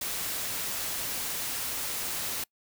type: noise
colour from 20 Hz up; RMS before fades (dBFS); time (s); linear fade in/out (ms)
white; -33; 0.01-2.44; 5
effects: noise-tail reverb RT60 0.1 s tail -25 dB re dry